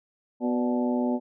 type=harmonic tone with a mistuned harmonic; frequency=123.47 Hz; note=B2; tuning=in tune; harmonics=2 / 3 / 4 / 5 / 6 / 7; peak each=-24 / -32 / -36 / -32 / -39 / -36 dBFS; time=0.4-1.2 s; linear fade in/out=50 ms; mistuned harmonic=5; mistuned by=-72 cents; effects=none